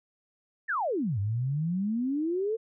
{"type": "exponential two-way sweep", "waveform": "sine", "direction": "down then up", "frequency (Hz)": [1883, 96.6, 460], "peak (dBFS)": -26, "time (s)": [0.68, 2.57], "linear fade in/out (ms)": 20, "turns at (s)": 1.19, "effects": []}